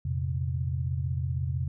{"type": "tone cluster", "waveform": "sine", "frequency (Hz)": [86.3, 116.5, 132.4], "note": ["F2", "A#2", "C3"], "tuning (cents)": [-20, -1, 21], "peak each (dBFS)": [-30, -36, -30], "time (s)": [0.05, 1.68], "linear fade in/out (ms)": 5, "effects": []}